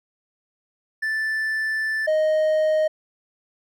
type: tone pair in turn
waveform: triangle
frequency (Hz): 1760 / 622.3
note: A6 / D#5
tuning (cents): 0 / 0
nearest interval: octave + tritone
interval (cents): 1800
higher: first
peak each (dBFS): -20 / -15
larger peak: second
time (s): 1.02-2.07 / 2.07-2.88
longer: first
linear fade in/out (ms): 10
effects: none